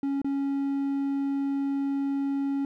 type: tone with dropouts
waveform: triangle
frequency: 277.2 Hz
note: C#4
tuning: in tune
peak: -23 dBFS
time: 0.03-2.65 s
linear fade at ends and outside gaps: 2 ms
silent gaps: 0.217-0.245 s
effects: none